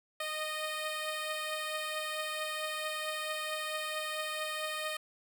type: beating tone pair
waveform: 10% pulse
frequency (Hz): 617 / 621.5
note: D#5 / D#5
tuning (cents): -15 / -2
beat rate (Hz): 4.5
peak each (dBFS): -27 / -34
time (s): 0.2-4.97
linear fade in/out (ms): 5
effects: none